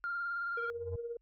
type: tone with vibrato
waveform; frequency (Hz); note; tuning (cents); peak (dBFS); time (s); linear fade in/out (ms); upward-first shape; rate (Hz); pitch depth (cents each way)
sine; 1395; F6; -2; -33; 0.04-0.7; 0; triangle; 19; 32
type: tone with tremolo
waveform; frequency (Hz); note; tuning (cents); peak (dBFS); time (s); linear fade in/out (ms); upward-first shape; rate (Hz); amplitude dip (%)
sine; 470; A#4; +14; -34; 0.57-1.17; 5; triangle; 17; 65
type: tone with exponential growth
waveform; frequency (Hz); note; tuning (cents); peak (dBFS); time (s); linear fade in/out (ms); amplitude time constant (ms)
sine; 89.2; F2; +37; -32; 0.65-0.96; 5; 66
effects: tanh soft clip ceiling -29 dBFS + added 44 Hz sine -70 dBFS peak until 1.21 s